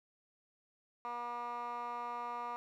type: tone with band-pass filter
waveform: 15% pulse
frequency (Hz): 240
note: B3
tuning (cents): -49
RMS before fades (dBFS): -41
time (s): 1.05-2.56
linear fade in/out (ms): 0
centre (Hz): 1100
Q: 4.4
effects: none